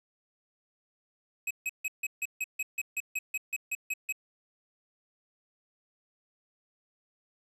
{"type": "tone bursts", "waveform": "square", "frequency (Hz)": 2545, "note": "D#7", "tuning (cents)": 39, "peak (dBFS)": -30, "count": 15, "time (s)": [1.47, 4.125], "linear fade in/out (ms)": 5, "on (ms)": 37, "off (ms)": 150, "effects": ["resampled to 32000 Hz", "10-bit"]}